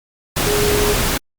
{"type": "tone in noise", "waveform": "sine", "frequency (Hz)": 415.3, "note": "G#4", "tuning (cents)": 0, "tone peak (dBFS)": -17, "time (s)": [0.46, 0.94], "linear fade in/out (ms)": 10, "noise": "pink", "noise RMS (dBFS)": -18, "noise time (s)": [0.36, 1.18], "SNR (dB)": -2, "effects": ["Opus 48 kbps"]}